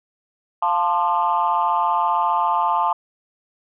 sine chord, D minor seventh, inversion first, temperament equal with one note detuned, 698.5 / 880 / 1046.5 / 1200 Hz, F5 / A5 / C6 / D6, 0 / 0 / 0 / +37 cents, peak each -24 / -19 / -21 / -24 dBFS, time 0.62-2.93 s, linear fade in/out 5 ms, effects tanh soft clip ceiling -9 dBFS

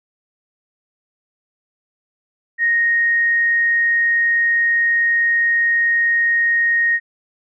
sine tone, 1864.7 Hz, A#6, in tune, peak -13 dBFS, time 2.58-7 s, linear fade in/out 50 ms, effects none

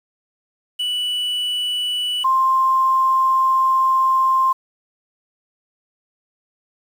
triangle / sine tone pair in turn, 2960 / 1052.6 Hz, F#7 / C6, 0 / +10 cents, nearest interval octave + tritone, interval 1790 cents, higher first, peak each -18 / -13 dBFS, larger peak second, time 0.79-2.24 / 2.24-4.53 s, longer second, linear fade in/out 10 ms, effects 7-bit

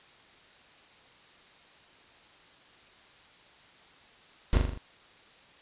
brown noise with echo, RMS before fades -21 dBFS, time 4.53-4.57 s, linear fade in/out 0 ms, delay 41 ms, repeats 5, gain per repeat -4 dB, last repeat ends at 4.775 s, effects white hiss -56 dBFS RMS until 5.61 s + resampled to 8000 Hz

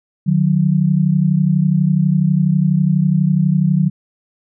sine tone pair together, 151.6 / 183.73 Hz, D#3 / F#3, -45 / -12 cents, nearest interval minor third, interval 333 cents, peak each -14 dBFS, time 0.26-3.9 s, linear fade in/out 20 ms, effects none

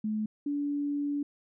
sine tone pair in turn, 214.9 / 288 Hz, A3 / D4, -41 / -34 cents, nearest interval perfect fourth, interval 507 cents, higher second, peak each -28 dBFS, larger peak neither, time 0.04-0.26 / 0.46-1.23 s, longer second, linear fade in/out 5 ms, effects none

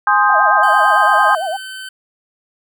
sine chord, Ab major seventh, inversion none, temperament equal with one note detuned, 830.6 / 1046.5 / 1244.5 / 1578 Hz, Ab5 / C6 / Eb6 / G6, 0 / 0 / 0 / +11 cents, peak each -15 dBFS, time 0.07-1.35 s, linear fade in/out 2 ms
sine tone with vibrato, 705 Hz, F5, 16 cents sharp, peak -18 dBFS, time 0.29-1.57 s, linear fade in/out 10 ms, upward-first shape sine, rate 8.9 Hz, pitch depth 210 cents each way
25% pulse tone, 1532 Hz, G6, 40 cents flat, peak -24 dBFS, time 0.63-1.89 s, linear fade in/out 5 ms
effects none

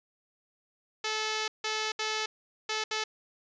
5% pulse tone bursts at uneven times, 434.1 Hz, A4, 23 cents flat, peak -18 dBFS, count 5, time 1.04-1.48 / 1.64-1.92 / 1.99-2.26 / 2.69-2.84 / 2.91-3.04 s, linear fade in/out 5 ms, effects resampled to 16000 Hz

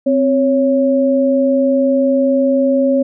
sine tone pair together, 261.6 / 554.3 Hz, C4 / C#5, 0 / 0 cents, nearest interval octave + minor second, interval 1300 cents, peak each -13 dBFS, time 0.06-3.03 s, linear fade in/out 10 ms, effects none

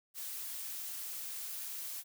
blue noise, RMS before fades -42 dBFS, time 0.14-2.04 s, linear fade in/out 50 ms, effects none

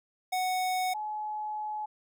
square / sine tone pair in turn, 740 / 850.4 Hz, F#5 / G#5, 0 / +41 cents, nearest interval major second, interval 241 cents, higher second, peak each -28 / -32 dBFS, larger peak first, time 0.32-0.94 / 0.94-1.86 s, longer second, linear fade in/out 10 ms, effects none

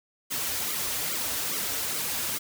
white noise with flanger, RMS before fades -30 dBFS, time 0.3-2.39 s, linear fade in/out 20 ms, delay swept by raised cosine 1.1 to 5.8 ms, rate 2.4 Hz, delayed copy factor -0.85, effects none

